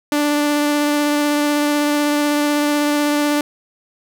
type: tone with vibrato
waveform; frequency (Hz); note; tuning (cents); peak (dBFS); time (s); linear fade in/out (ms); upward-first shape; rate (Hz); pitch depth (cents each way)
sawtooth; 293.7; D4; 0; -11; 0.12-3.41; 2; triangle; 16; 12
effects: none